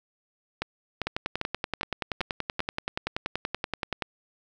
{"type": "two click trains", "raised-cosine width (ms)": 0.3, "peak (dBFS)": [-12, -12], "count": [6, 32], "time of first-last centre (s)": [[0.62, 2.604], [1.07, 4.022]], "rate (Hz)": [2.52, 10.5], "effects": []}